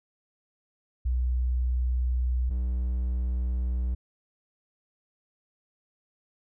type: tone pair in turn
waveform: sine / triangle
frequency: 62 / 61.72 Hz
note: B1 / B1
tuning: +7 / 0 cents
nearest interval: unison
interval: 7 cents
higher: first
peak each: -23 dBFS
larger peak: neither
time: 1.05-2.5 / 2.5-3.95 s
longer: neither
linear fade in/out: 10 ms
effects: none